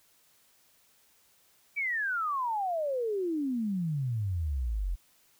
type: exponential sweep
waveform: sine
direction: down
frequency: 2341 to 41.2 Hz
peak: -28 dBFS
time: 1.76-4.96 s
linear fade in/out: 20 ms
effects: white hiss -65 dBFS RMS until 5.39 s